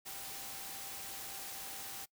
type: tone in noise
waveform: sine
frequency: 784 Hz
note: G5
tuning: in tune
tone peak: -55 dBFS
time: 0.05-2.06 s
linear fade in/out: 20 ms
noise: white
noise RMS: -45 dBFS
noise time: 0.05-2.06 s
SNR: -13 dB
effects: noise-tail reverb RT60 0.1 s tail -22 dB re dry